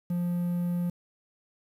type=tone with quantisation; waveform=triangle; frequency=175.2 Hz; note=F3; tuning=6 cents sharp; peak=-24 dBFS; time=0.1-0.9 s; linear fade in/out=5 ms; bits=9; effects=none